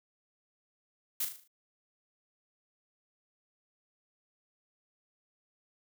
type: noise with echo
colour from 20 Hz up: blue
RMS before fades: -32 dBFS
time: 1.2-1.25 s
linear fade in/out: 5 ms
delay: 38 ms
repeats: 6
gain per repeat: -6 dB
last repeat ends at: 1.478 s
effects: none